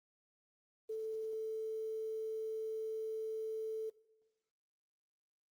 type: tone with quantisation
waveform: sine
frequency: 440 Hz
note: A4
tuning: in tune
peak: -37 dBFS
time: 0.89-3.9 s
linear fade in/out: 10 ms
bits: 11
effects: noise-tail reverb RT60 0.9 s tail -19 dB re dry + Opus 24 kbps